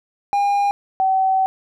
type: tone pair in turn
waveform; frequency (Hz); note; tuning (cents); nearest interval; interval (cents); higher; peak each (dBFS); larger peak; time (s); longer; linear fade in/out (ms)
triangle / sine; 808 / 762.7; G#5 / G5; -48 / -48; minor second; 100; first; -13 / -14; first; 0.33-0.71 / 1-1.46; second; 0
effects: none